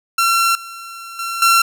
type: tone with level steps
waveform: sawtooth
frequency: 1359 Hz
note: F6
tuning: 48 cents flat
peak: -9 / -27 / -18 / -6 dBFS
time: 0.18-1.62 s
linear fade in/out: 5 ms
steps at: 0.55 / 1.19 / 1.42 s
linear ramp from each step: 2 ms
effects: none